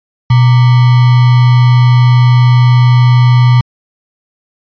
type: tone with sample-and-hold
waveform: sine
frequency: 123.5 Hz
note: B2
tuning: in tune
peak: -3 dBFS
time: 0.3-3.61 s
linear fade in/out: 5 ms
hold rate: 1050 Hz
effects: resampled to 11025 Hz